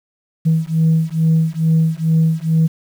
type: beating tone pair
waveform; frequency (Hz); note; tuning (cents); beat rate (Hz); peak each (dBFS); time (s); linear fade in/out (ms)
sine; 160 / 162.3; D#3 / E3; +49 / -27; 2.3; -14; 0.45-2.68; 20
effects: tanh soft clip ceiling -7 dBFS + 7-bit